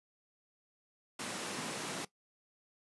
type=high-pass noise; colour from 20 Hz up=pink; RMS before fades=-40 dBFS; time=1.19-2.05 s; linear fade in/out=5 ms; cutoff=160 Hz; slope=24 dB/octave; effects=noise-tail reverb RT60 0.1 s tail -18 dB re dry + resampled to 24000 Hz